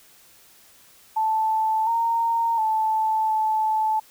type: tone with pitch steps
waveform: sine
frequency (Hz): 878 / 922 / 876 / 871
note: A5 / A#5 / A5 / A5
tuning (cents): -4 / -19 / -8 / -18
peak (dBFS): -19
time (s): 1.16-4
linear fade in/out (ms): 10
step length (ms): 710
effects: white hiss -53 dBFS RMS until 4.1 s